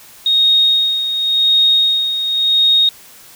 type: tone with tremolo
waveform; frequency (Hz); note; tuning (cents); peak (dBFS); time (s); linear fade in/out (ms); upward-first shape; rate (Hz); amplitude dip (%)
sine; 3729; A#7; 0; -8; 0.26-2.89; 2; sine; 0.91; 60
effects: white hiss -41 dBFS RMS until 3.35 s